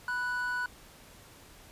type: tone pair together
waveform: triangle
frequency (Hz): 987.8 / 1480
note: B5 / F#6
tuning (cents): 0 / 0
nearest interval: perfect fifth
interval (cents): 700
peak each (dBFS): -35 / -29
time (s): 0.08-0.66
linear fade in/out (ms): 2
effects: pink hiss -54 dBFS RMS until 1.71 s + resampled to 32000 Hz